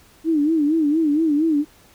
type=tone with vibrato; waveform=sine; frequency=307.7 Hz; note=D#4; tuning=19 cents flat; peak=-15 dBFS; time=0.24-1.65 s; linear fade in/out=50 ms; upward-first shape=sine; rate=4.3 Hz; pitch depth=120 cents each way; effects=pink hiss -52 dBFS RMS until 1.94 s